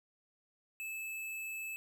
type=tone; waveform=square; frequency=2613 Hz; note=E7; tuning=16 cents flat; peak=-40 dBFS; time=0.8-1.76 s; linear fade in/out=0 ms; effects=none